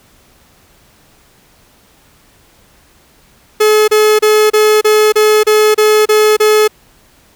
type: tone bursts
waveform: 45% pulse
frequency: 427.7 Hz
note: A4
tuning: 49 cents flat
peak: -6 dBFS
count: 10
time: 3.6-6.679 s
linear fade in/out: 10 ms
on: 280 ms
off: 31 ms
effects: pink hiss -48 dBFS RMS until 7.35 s